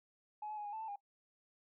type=tone with pitch steps; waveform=sine; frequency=845 / 854 / 834 / 821 / 879 / 887 / 810 Hz; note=G#5 / G#5 / G#5 / G#5 / A5 / A5 / G#5; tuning=+30 / +48 / +7 / -20 / -2 / +14 / -43 cents; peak=-40 dBFS; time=0.42-0.959 s; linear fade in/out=5 ms; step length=77 ms; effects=noise-tail reverb RT60 0.1 s tail -20 dB re dry + tanh soft clip ceiling -36 dBFS